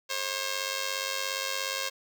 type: tone with amplitude modulation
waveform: 5% pulse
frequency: 536 Hz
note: C5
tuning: 42 cents sharp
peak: -15 dBFS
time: 0.09-1.9 s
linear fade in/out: 20 ms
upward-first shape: sine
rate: 97.1 Hz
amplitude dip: 70%
effects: none